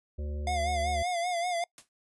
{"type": "harmonic tone", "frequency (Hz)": 73.42, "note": "D2", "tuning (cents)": 0, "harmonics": [1, 3, 5, 7, 8], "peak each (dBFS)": [-32, -46, -46, -50, -51], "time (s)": [0.18, 1.03], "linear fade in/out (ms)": 10}
{"type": "tone with vibrato", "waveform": "square", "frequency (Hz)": 701, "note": "F5", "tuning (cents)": 6, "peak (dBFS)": -29, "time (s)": [0.47, 1.64], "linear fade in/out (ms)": 2, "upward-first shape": "sine", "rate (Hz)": 5.2, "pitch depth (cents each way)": 67}
{"type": "noise with exponential decay", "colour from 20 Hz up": "white", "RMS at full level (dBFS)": -43, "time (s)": [1.78, 1.89], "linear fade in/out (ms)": 1, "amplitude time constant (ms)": 22}
{"effects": ["noise-tail reverb RT60 0.1 s tail -24 dB re dry", "resampled to 24000 Hz"]}